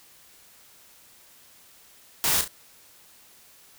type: noise with echo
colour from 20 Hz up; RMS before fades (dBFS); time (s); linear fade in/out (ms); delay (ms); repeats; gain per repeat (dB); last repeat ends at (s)
white; -23; 2.24-2.41; 0; 34; 2; -8; 2.478
effects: white hiss -54 dBFS RMS until 3.78 s